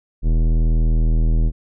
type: tone with tanh clipping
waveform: sine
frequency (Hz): 40.24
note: E1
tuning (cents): -41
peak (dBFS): -15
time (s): 0.22-1.52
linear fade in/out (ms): 50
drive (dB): 16
effects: none